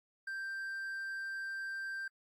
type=tone; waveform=triangle; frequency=1574 Hz; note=G6; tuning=7 cents sharp; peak=-36 dBFS; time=0.27-2.08 s; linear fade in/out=5 ms; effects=AAC 48 kbps